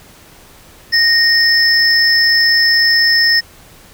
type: tone pair together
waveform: triangle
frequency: 1854 / 5244 Hz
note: A#6 / E8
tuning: -10 / -10 cents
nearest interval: octave + tritone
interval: 1800 cents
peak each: -10 dBFS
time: 0.92-3.41 s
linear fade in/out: 20 ms
effects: pink hiss -42 dBFS RMS until 3.93 s